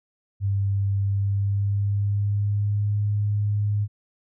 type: tone with pitch glide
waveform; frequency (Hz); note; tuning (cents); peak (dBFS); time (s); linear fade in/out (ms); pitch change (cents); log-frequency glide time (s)
sine; 99.1 to 103.49; G2 to G#2; +19 to -6; -20; 0.4-3.88; 50; +75; 1.04-2.97
effects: none